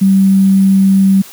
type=tone with sample-and-hold; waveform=sine; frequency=193.4 Hz; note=G3; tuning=23 cents flat; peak=-5 dBFS; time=0.01-1.22 s; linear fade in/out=10 ms; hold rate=11025 Hz; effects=white hiss -35 dBFS RMS until 1.32 s + high-pass 100 Hz 12 dB/octave